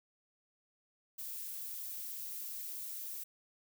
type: noise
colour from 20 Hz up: violet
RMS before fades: -43 dBFS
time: 1.18-3.24 s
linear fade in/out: 10 ms
effects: none